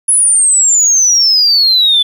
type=exponential sweep; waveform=sine; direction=down; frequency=10420 to 3453 Hz; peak=-5 dBFS; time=0.08-2.03 s; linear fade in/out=10 ms; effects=tanh soft clip ceiling -2 dBFS + 7-bit